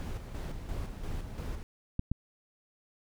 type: noise with tremolo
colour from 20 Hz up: brown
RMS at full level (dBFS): -36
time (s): 0-1.63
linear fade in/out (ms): 0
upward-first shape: square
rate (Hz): 2.9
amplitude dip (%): 45
type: clicks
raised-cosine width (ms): 5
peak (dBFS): -18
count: 2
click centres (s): 1.994 / 2.116
effects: none